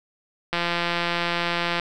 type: click train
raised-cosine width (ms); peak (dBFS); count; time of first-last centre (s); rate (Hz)
0.3; -8; 219; 0.53-1.797; 172
effects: none